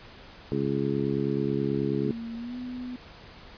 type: harmonic tone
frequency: 69.3 Hz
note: C#2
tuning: in tune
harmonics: 2 / 3 / 4 / 5 / 6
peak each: -31 / -31 / -31 / -31 / -31 dBFS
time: 0.52-2.11 s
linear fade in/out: 0 ms
type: tone with pitch glide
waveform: sine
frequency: 230.1 to 249.5 Hz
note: A#3 to B3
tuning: -22 to +18 cents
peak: -33 dBFS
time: 2.05-2.96 s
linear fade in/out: 2 ms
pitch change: +140 cents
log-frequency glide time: 2.35-2.57 s
effects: pink hiss -48 dBFS RMS until 3.57 s + resampled to 11025 Hz